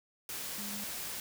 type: tone in noise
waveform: sine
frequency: 204.9 Hz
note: G#3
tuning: 23 cents flat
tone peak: -43 dBFS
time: 0.58-0.84 s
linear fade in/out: 2 ms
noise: white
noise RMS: -40 dBFS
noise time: 0.29-1.2 s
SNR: -6 dB
effects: none